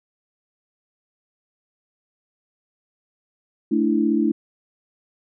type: chord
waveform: sine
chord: A suspended fourth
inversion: none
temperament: just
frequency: 220 / 293.3 / 330 Hz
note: A3 / D4 / E4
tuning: 0 / -2 / +2 cents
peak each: -21 dBFS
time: 3.71-4.32 s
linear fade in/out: 10 ms
effects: none